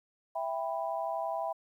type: chord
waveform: sine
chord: E minor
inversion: none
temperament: just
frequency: 659.3 / 791.1 / 988.9 Hz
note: E5 / G5 / B5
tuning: 0 / +16 / +2 cents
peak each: -34 / -36 / -38 dBFS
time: 0.35-1.53 s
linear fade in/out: 10 ms
effects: 11-bit